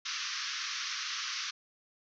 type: band-pass noise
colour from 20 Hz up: white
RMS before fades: -37 dBFS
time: 0.05-1.51 s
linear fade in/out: 10 ms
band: 1100 to 6200 Hz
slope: 96 dB/octave
effects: none